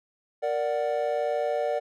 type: chord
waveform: triangle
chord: Bb augmented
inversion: none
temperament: equal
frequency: 466.2 / 587.3 / 740 Hz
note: Bb4 / D5 / F#5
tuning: 0 / 0 / 0 cents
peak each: -28 / -25 / -29 dBFS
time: 0.42-1.8 s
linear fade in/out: 20 ms
effects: none